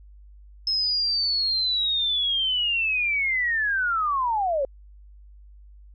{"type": "linear sweep", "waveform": "sine", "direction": "down", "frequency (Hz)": [5200, 523.3], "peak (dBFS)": -21, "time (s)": [0.67, 4.65], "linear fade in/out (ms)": 2, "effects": ["added 50 Hz sine -45 dBFS peak until 5.94 s"]}